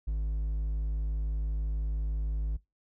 triangle tone with hard clipping, 53 Hz, G#1, 36 cents sharp, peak -29 dBFS, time 0.07-2.57 s, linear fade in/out 10 ms, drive 6 dB, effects noise-tail reverb RT60 0.2 s tail -21 dB re dry

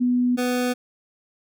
sine / 25% pulse tone pair in turn, 246.9 / 248.3 Hz, B3 / B3, 0 / +9 cents, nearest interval unison, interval 9 cents, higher second, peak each -17 dBFS, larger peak neither, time 0-0.37 / 0.37-0.74 s, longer neither, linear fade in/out 20 ms, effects none

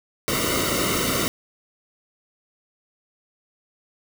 pink noise with comb filter, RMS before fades -23 dBFS, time 0.28-1.28 s, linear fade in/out 0 ms, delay 1.2 ms, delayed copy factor -0.9, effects none

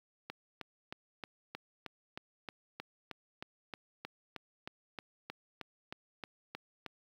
click train, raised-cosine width 0.3 ms, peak -25 dBFS, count 22, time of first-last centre 0.3-6.862 s, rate 3.2 Hz, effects high-pass 80 Hz 12 dB/octave + 9-bit

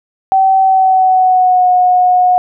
sine tone with pitch glide, 767 to 727.3 Hz, G5 to F#5, -38 to -30 cents, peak -6 dBFS, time 0.32-2.38 s, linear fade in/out 0 ms, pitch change -92 cents, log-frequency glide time 0.61-1.69 s, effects none

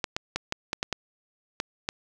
clicks, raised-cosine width 0.2 ms, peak -10 dBFS, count 9, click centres 0.042 / 0.165 / 0.36 / 0.524 / 0.731 / 0.829 / 0.927 / 1.601 / 1.889 s, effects none

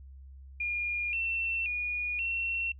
sine tone with pitch steps, 2421 / 2695 / 2447 / 2717 Hz, D#7 / E7 / D#7 / F7, -48 / +38 / -29 / -48 cents, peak -29 dBFS, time 0.6-2.72 s, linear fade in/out 5 ms, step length 530 ms, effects noise-tail reverb RT60 0.1 s tail -23 dB re dry + added 67 Hz sine -46 dBFS peak until 2.79 s

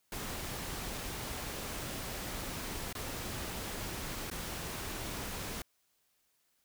pink noise with dropouts, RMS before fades -40 dBFS, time 0.12-5.62 s, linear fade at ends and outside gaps 2 ms, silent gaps 2.928-2.951 / 4.301-4.313 s, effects white hiss -75 dBFS RMS until 6.64 s

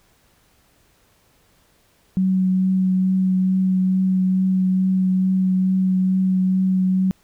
sine tone with vibrato, 187.1 Hz, F#3, 20 cents sharp, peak -15 dBFS, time 2.17-7.11 s, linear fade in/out 0 ms, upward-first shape triangle, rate 2.3 Hz, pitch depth 13 cents each way, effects pink hiss -59 dBFS RMS until 7.23 s

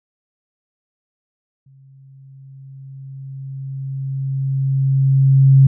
sine tone with exponential growth, 135.2 Hz, C#3, 43 cents flat, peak -5 dBFS, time 1.66-5.67 s, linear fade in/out 5 ms, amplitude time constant 870 ms, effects none

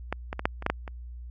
clicks, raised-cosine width 0.5 ms, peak -13 / -17 / -16 / -7 / -23 / -9 / -9 / -23 dBFS, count 8, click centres 0.126 / 0.329 / 0.394 / 0.455 / 0.624 / 0.664 / 0.7 / 0.878 s, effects added 60 Hz sine -38 dBFS peak until 1.3 s

